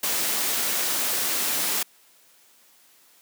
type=noise; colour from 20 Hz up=white; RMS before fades=-25 dBFS; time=0.03-1.83 s; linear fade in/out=5 ms; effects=white hiss -57 dBFS RMS until 3.21 s + high-pass 200 Hz 12 dB/octave